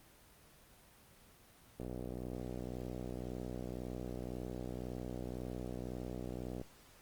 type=click train; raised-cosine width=2 ms; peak=-29 dBFS; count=299; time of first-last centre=1.8-6.614 s; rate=61.9 Hz; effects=pink hiss -62 dBFS RMS until 7.01 s + Opus 24 kbps